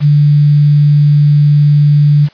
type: tone with quantisation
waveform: sine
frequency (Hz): 146.83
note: D3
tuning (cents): 0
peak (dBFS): -4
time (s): 0-2.29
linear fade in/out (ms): 50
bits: 5
effects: white hiss -44 dBFS RMS until 2.33 s + resampled to 11025 Hz